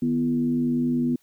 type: tone with frequency modulation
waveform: sine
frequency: 246.9 Hz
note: B3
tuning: in tune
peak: -20 dBFS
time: 0.02-1.16 s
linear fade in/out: 5 ms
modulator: 90.8 Hz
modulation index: 0.6
effects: white hiss -64 dBFS RMS until 1.22 s